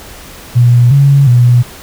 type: tone with pitch steps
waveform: sine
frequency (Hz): 121.1 / 139.9 / 122.1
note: B2 / C#3 / B2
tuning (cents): -34 / +16 / -19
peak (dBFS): -3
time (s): 0.55-1.63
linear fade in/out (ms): 20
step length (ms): 360
effects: pink hiss -32 dBFS RMS until 1.82 s